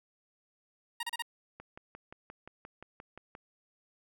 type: tone bursts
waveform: 15% pulse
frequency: 937 Hz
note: A#5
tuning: 9 cents sharp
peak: -27 dBFS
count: 4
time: 1-1.223 s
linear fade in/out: 5 ms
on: 31 ms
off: 33 ms
type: click train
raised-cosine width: 0.5 ms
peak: -31 dBFS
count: 11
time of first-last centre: 1.6-3.351 s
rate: 5.71 Hz
effects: none